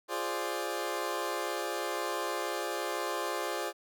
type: chord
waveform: 20% pulse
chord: D half-diminished seventh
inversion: first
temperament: equal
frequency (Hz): 349.2 / 415.3 / 523.3 / 587.3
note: F4 / Ab4 / C5 / D5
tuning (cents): 0 / 0 / 0 / 0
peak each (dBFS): -33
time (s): 0.08-3.73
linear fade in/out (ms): 50
effects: none